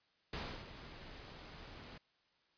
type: noise with ADSR envelope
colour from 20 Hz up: pink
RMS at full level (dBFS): -41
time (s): 0.33-1.98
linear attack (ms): 4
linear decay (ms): 310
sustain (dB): -11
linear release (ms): 6
effects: white hiss -75 dBFS RMS until 2.57 s + resampled to 11025 Hz